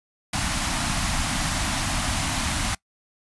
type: band-stop noise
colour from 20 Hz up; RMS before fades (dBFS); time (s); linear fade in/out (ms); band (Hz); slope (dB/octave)
pink; -25; 0.33-2.75; 5; 300 to 640; 48
effects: noise-tail reverb RT60 0.1 s tail -23 dB re dry + resampled to 24000 Hz